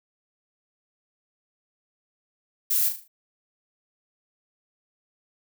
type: noise with echo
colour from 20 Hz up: violet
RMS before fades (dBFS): -23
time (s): 2.7-2.89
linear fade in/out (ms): 10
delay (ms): 38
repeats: 5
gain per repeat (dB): -7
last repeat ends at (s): 3.08
effects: none